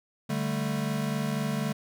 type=chord; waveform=square; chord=D suspended fourth; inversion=none; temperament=equal; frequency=146.83 / 196 / 220 Hz; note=D3 / G3 / A3; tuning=0 / 0 / 0 cents; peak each=-32 / -34 / -32 dBFS; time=0.29-1.73 s; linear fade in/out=10 ms; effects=none